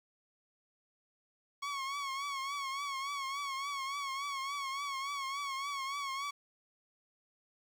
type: tone with vibrato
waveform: sawtooth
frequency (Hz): 1107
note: C#6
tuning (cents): -3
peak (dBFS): -32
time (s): 1.62-6.31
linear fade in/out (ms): 10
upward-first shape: triangle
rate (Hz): 3.5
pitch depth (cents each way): 74
effects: low-pass 7000 Hz 12 dB/octave + 10-bit